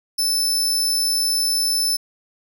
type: tone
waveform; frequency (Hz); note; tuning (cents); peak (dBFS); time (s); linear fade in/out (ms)
sawtooth; 5274; E8; 0; -15; 0.18-1.97; 10
effects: none